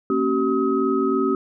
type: tone cluster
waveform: sine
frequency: 230.2 / 273.3 / 380.9 / 1271 Hz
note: A#3 / C#4 / G4 / D#6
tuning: -22 / -24 / -50 / +36 cents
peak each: -26 / -22 / -21 / -26 dBFS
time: 0.1-1.35 s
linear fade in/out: 2 ms
effects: none

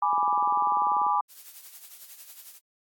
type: chord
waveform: sine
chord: G# diminished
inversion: none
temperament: equal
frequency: 830.6 / 987.8 / 1174.7 Hz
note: G#5 / B5 / D6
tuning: 0 / 0 / 0 cents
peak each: -26 dBFS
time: 0.02-1.21 s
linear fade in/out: 5 ms
type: click train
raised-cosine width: 2 ms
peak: -27 dBFS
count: 20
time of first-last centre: 0.13-1.066 s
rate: 20.3 Hz
type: noise with tremolo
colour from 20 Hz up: blue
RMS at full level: -43 dBFS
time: 1.28-2.6 s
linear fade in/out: 50 ms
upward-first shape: triangle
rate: 11 Hz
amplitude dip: 65%
effects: high-pass 300 Hz 12 dB/octave + AAC 64 kbps

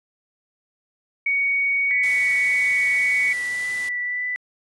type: tone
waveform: sine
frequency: 2238 Hz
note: C#7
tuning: 16 cents sharp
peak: -18 dBFS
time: 1.26-3.33 s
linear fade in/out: 5 ms
type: tone with vibrato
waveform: sine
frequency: 1975.5 Hz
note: B6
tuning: in tune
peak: -23 dBFS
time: 1.91-4.36 s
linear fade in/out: 0 ms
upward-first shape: triangle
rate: 1.8 Hz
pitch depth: 13 cents each way
type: noise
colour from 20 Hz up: white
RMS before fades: -37 dBFS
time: 2.03-3.89 s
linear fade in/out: 5 ms
effects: resampled to 24000 Hz

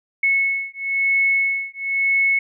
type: beating tone pair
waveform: sine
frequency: 2197 / 2198 Hz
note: C#7 / C#7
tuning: -16 / -15 cents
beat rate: 1 Hz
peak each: -20 dBFS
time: 0.23-2.39 s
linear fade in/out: 5 ms
effects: none

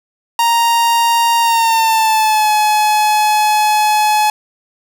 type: tone with pitch glide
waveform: 45% pulse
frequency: 932.3 to 850 Hz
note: A#5 to G#5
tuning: 0 to +40 cents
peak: -10 dBFS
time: 0.39-4.3 s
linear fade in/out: 2 ms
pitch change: -160 cents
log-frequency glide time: 1.4-2.51 s
effects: none

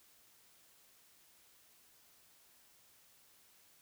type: silence
effects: white hiss -66 dBFS RMS until 3.81 s

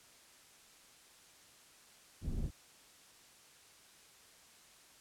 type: low-pass noise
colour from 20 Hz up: pink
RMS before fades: -37 dBFS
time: 2.21-2.51 s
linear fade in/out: 50 ms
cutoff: 190 Hz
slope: 12 dB/octave
effects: white hiss -61 dBFS RMS until 5 s + low-pass 10000 Hz 12 dB/octave

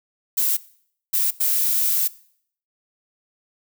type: noise bursts at uneven times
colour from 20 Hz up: violet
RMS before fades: -20 dBFS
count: 3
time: 0.37-0.57 / 1.13-1.31 / 1.4-2.08 s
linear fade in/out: 10 ms
effects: noise-tail reverb RT60 0.6 s tail -20 dB re dry

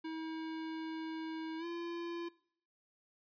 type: tone with pitch glide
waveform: square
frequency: 320.4 to 341.4 Hz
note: E4 to F4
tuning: -49 to -39 cents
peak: -40 dBFS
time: 0.04-2.29 s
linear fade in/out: 10 ms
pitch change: +110 cents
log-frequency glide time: 1.58-1.65 s
effects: noise-tail reverb RT60 0.6 s tail -21 dB re dry + resampled to 11025 Hz

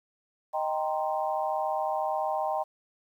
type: chord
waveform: sine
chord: C minor seventh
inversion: first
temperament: equal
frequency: 622.3 / 784 / 932.3 / 1046.5 Hz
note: Eb5 / G5 / Bb5 / C6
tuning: 0 / 0 / 0 / 0 cents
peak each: -31 / -30 / -34 / -36 dBFS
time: 0.53-2.64 s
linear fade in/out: 20 ms
effects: 10-bit

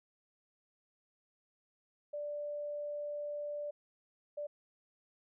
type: tone bursts at uneven times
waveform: sine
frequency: 587.3 Hz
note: D5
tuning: in tune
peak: -37 dBFS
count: 2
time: 2.13-3.71 / 4.37-4.47 s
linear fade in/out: 10 ms
effects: none

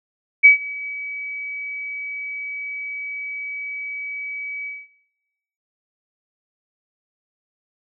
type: tone with ADSR envelope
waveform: sine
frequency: 2279 Hz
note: C#7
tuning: 47 cents sharp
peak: -4 dBFS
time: 0.43-4.88 s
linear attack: 23 ms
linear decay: 120 ms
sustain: -23 dB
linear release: 220 ms
effects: noise-tail reverb RT60 1.0 s tail -20 dB re dry

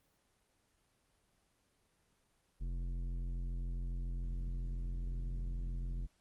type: tone with tanh clipping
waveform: triangle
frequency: 43.65 Hz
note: F1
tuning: in tune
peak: -38 dBFS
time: 2.6-6.07 s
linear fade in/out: 20 ms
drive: 16 dB
effects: pink hiss -75 dBFS RMS until 6.2 s + Opus 24 kbps

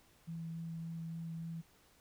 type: tone with vibrato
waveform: sine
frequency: 164.81 Hz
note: E3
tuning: in tune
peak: -40 dBFS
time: 0.27-1.62 s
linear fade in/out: 20 ms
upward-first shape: sine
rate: 3.5 Hz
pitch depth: 9 cents each way
effects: pink hiss -67 dBFS RMS until 2 s

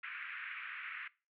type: band-pass noise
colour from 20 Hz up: white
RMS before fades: -45 dBFS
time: 0.03-1.08 s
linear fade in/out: 5 ms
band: 1300 to 2500 Hz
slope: 48 dB/octave
effects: noise-tail reverb RT60 0.3 s tail -20 dB re dry

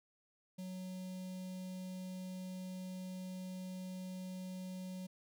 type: tone with notch filter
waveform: square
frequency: 185 Hz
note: F#3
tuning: in tune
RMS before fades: -45 dBFS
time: 0.58-5.07 s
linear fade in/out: 10 ms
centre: 1400 Hz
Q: 0.51
effects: none

